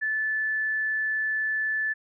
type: tone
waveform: sine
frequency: 1744 Hz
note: A6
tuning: 16 cents flat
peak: -24 dBFS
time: 0.01-1.94 s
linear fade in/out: 20 ms
effects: none